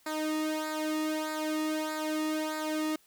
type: tone with flanger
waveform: sawtooth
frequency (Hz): 310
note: D#4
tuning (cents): -6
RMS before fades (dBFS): -32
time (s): 0.06-2.96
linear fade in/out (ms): 5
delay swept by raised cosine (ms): 0.33 to 1.33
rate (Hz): 1.6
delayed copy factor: -0.75
effects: white hiss -64 dBFS RMS until 3.06 s